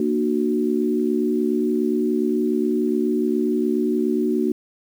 sine chord, Bb augmented, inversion none, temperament equal with one note detuned, 233.1 / 300.2 / 370 Hz, Bb3 / D4 / F#4, 0 / +38 / 0 cents, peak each -22 / -23 / -22 dBFS, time 0-4.52 s, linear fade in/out 2 ms, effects 8-bit

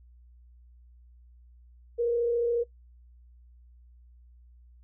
sine tone with frequency modulation, 472.4 Hz, A#4, 23 cents sharp, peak -23 dBFS, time 1.98-2.64 s, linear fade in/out 20 ms, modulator 34.1 Hz, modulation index 0.3, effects noise-tail reverb RT60 0.1 s tail -18 dB re dry + added 60 Hz sine -52 dBFS peak until 4.83 s

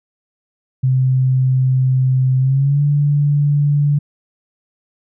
sine tone with pitch glide, 130 to 145.08 Hz, C3 to D3, -11 to -21 cents, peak -11 dBFS, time 0.83-3.99 s, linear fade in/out 10 ms, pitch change +190 cents, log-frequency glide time 2.39-2.82 s, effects none

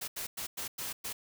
white noise bursts at uneven times, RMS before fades -38 dBFS, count 6, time 0.01-0.08 / 0.16-0.27 / 0.37-0.47 / 0.57-0.68 / 0.78-0.93 / 1.04-1.13 s, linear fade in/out 10 ms, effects none

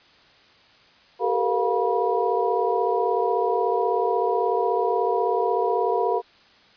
sine tone cluster, 387.9 / 442 / 478.3 / 707 / 969 Hz, G4 / A4 / A#4 / F5 / B5, -18 / +8 / +44 / +21 / -33 cents, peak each -26 dBFS, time 1.19-6.22 s, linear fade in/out 50 ms, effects white hiss -54 dBFS RMS until 6.76 s + resampled to 11025 Hz

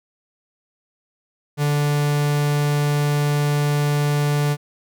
45% pulse tone, 146.2 Hz, D3, 7 cents flat, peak -17 dBFS, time 1.57-4.57 s, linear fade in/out 50 ms, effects none

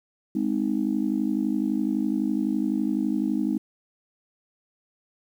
sine chord, Ab major, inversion none, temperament just, 207.7 / 259.6 / 311.5 Hz, Ab3 / C4 / Eb4, 0 / -13 / +2 cents, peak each -26 dBFS, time 0.35-3.58 s, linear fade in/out 5 ms, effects tanh soft clip ceiling -13 dBFS + 9-bit

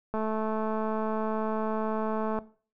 click train, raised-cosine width 1 ms, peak -18 dBFS, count 491, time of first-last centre 0.14-2.388 s, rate 218 Hz, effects noise-tail reverb RT60 0.4 s tail -17 dB re dry

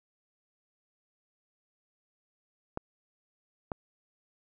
clicks, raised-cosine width 1 ms, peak -19 dBFS, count 2, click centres 2.774 / 3.718 s, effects none

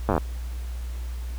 slowing click train, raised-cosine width 1 ms, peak -8 dBFS, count 9, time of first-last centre 0.09-0.179 s, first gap 9 ms, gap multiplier 1.06, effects added 60 Hz sine -29 dBFS peak until 1.38 s + pink hiss -48 dBFS RMS until 1.38 s

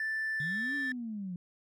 triangle tone, 1764 Hz, A6, 4 cents sharp, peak -28 dBFS, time 0-0.92 s, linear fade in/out 2 ms
sine linear two-way sweep, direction up then down, 138.59 to 286.1 to 172 Hz, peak -35 dBFS, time 0.4-1.36 s, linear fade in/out 2 ms, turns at 0.75 s
effects tanh soft clip ceiling -27 dBFS

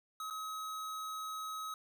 square tone with dropouts, 1275 Hz, D#6, 42 cents sharp, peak -40 dBFS, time 0.2-1.74 s, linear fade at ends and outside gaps 2 ms, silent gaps 0.301-0.307 s, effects none

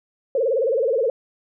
sine tone with vibrato, 493.9 Hz, B4, in tune, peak -17 dBFS, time 0.35-1.1 s, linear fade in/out 2 ms, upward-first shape sine, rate 19 Hz, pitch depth 210 cents each way, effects none

